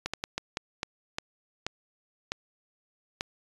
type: slowing click train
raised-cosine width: 0.2 ms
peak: -13 dBFS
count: 10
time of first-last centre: 0.06-3.209 s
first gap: 76 ms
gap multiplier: 1.36
effects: resampled to 24000 Hz